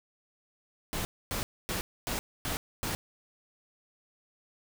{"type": "noise bursts", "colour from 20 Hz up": "pink", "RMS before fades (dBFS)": -33, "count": 6, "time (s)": [0.93, 2.95], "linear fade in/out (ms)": 0, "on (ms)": 120, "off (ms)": 260, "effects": []}